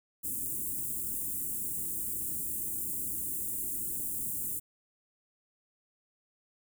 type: band-stop noise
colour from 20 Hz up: white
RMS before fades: -35 dBFS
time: 0.23-4.6 s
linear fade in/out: 20 ms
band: 370 to 7800 Hz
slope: 48 dB/octave
effects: none